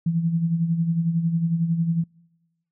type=tone with tremolo; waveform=sine; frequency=166.6 Hz; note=E3; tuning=19 cents sharp; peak=-17 dBFS; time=0.06-2.04 s; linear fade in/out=5 ms; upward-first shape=sine; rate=11 Hz; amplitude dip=60%; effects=noise-tail reverb RT60 1.0 s tail -26 dB re dry